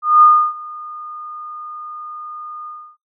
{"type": "tone with ADSR envelope", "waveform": "sine", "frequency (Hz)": 1222, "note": "D#6", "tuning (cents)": -32, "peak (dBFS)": -4, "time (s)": [0.02, 2.97], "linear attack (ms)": 200, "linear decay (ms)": 310, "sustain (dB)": -24, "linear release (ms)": 300, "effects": ["noise-tail reverb RT60 0.2 s tail -26 dB re dry"]}